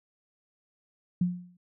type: tone with exponential decay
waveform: sine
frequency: 178 Hz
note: F3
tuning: 33 cents sharp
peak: -20 dBFS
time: 1.21-1.57 s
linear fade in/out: 5 ms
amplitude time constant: 77 ms
effects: none